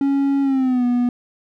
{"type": "tone with pitch glide", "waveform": "triangle", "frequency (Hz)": [277.2, 244.1], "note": ["C#4", "B3"], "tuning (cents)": [0, -20], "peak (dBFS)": -13, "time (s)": [0.01, 1.09], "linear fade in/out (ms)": 2, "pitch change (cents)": -220, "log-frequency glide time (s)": [0.42, 0.85], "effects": []}